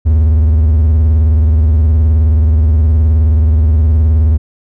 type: tone with vibrato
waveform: triangle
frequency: 77.78 Hz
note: D#2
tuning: in tune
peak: -4 dBFS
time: 0.05-4.38 s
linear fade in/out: 20 ms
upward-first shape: sine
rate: 19 Hz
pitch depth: 140 cents each way
effects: none